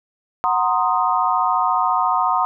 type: chord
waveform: sine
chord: C half-diminished seventh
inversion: second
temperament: equal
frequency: 740 / 932.3 / 1046.5 / 1244.5 Hz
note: Gb5 / Bb5 / C6 / Eb6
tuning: 0 / 0 / 0 / 0 cents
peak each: -21 dBFS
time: 0.44-2.45 s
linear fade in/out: 0 ms
effects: none